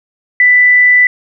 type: tone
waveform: sine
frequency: 1985 Hz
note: B6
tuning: 8 cents sharp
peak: -4 dBFS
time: 0.4-1.07 s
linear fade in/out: 2 ms
effects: none